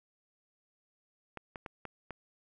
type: clicks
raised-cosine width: 0.5 ms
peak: -26 dBFS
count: 5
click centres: 1.373 / 1.558 / 1.662 / 1.853 / 2.107 s
effects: none